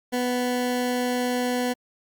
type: tone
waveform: 20% pulse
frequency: 247.7 Hz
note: B3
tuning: 5 cents sharp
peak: -18 dBFS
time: 0.12-1.74 s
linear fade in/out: 20 ms
effects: Opus 48 kbps